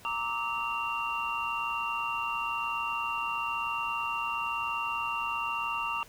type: tone cluster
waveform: sine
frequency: 929 / 1170 / 1291 / 2764 Hz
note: A#5 / D6 / E6 / F7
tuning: -6 / -7 / -37 / -19 cents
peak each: -35 / -34 / -39 / -34 dBFS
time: 0.05-6.03 s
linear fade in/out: 0 ms
effects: pink hiss -54 dBFS RMS until 6.08 s